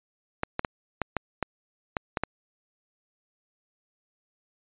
clicks, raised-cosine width 0.5 ms, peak -11 dBFS, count 9, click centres 0.434 / 0.594 / 0.648 / 1.017 / 1.167 / 1.427 / 1.968 / 2.172 / 2.236 s, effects resampled to 8000 Hz

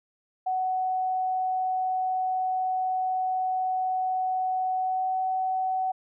sine tone with pitch glide, 746 to 752.1 Hz, F#5 to F#5, +14 to +28 cents, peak -24 dBFS, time 0.46-5.92 s, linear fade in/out 10 ms, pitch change +14 cents, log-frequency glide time 4.72-5.22 s, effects none

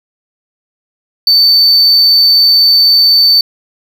triangle tone, 4542 Hz, C#8, 41 cents sharp, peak -3 dBFS, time 1.27-3.41 s, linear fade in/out 2 ms, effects none

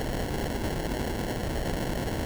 pink noise with sample-and-hold, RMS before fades -30 dBFS, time 0-2.25 s, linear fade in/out 0 ms, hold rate 1225 Hz, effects none

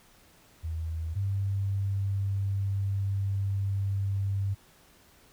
sine tone pair in turn, 81 / 98.54 Hz, E2 / G2, -30 / +10 cents, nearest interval minor third, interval 340 cents, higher second, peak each -30 / -26 dBFS, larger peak second, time 0.63-1.15 / 1.15-4.55 s, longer second, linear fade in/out 20 ms, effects pink hiss -59 dBFS RMS until 5.32 s

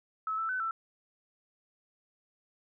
sine tone with pitch steps, 1296 / 1324 / 1511 / 1332 Hz, E6 / E6 / F#6 / E6, -30 / +7 / +36 / +18 cents, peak -30 dBFS, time 0.27-0.71 s, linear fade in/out 2 ms, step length 110 ms, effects none

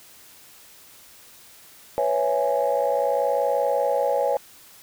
sine chord, C# minor seventh, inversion third, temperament equal, 493.9 / 554.4 / 659.3 / 830.6 Hz, B4 / C#5 / E5 / G#5, 0 / 0 / 0 / 0 cents, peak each -25 / -22 / -27 / -25 dBFS, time 1.98-4.37 s, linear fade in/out 0 ms, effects tanh soft clip ceiling -11 dBFS + white hiss -49 dBFS RMS until 4.82 s

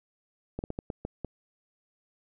slowing click train, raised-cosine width 2 ms, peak -20 dBFS, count 7, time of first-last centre 0.59-1.247 s, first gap 49 ms, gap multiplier 1.32, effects none

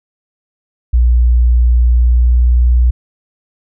sine tone with pitch glide, 60 to 60.8 Hz, B1 to B1, -49 to -26 cents, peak -6 dBFS, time 0.93-2.91 s, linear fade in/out 10 ms, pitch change +23 cents, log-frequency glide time 1.81-2.72 s, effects none

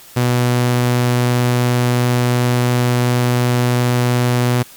sawtooth tone, 122.8 Hz, B2, 9 cents flat, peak -9 dBFS, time 0.16-4.63 s, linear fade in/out 10 ms, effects white hiss -41 dBFS RMS until 4.76 s + Opus 48 kbps

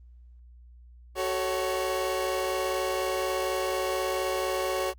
30% pulse chord, F# minor, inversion none, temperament equal with one note detuned, 375.8 / 440 / 554.4 Hz, F#4 / A4 / C#5, +27 / 0 / 0 cents, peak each -28 / -33 / -27 dBFS, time 1.15-4.94 s, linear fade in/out 50 ms, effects added 60 Hz sine -48 dBFS peak until 4.98 s + Opus 32 kbps

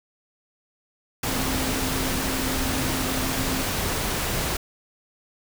sine tone in noise, 262.1 Hz, C4, 3 cents sharp, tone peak -30 dBFS, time 1.28-3.62 s, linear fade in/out 5 ms, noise pink, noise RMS -26 dBFS, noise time 1.23-4.57 s, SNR -7 dB, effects none

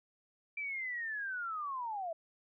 sine linear sweep, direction down, 2349 to 638 Hz, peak -36 dBFS, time 0.57-2.13 s, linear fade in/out 5 ms, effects none

